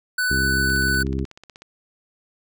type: tone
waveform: square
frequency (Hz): 1495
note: F#6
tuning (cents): +17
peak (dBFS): -20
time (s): 0.18-1.03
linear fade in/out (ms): 5
type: harmonic tone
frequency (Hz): 66.8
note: C2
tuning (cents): +36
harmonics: 1 / 2 / 3 / 4 / 5 / 6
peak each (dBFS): -25 / -28 / -30 / -31 / -32 / -33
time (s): 0.3-1.25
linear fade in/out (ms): 10
type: click train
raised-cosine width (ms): 0.2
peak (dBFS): -25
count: 16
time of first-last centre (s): 0.7-1.62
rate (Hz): 16.3
effects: none